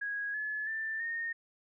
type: tone with pitch steps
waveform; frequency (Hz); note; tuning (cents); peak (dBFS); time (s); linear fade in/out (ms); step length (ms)
sine; 1653 / 1713.3 / 1775.7 / 1840.5; G#6 / A6 / A6 / A#6; -9 / -47 / +15 / -23; -33; 0.01-1.33; 10; 330
effects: none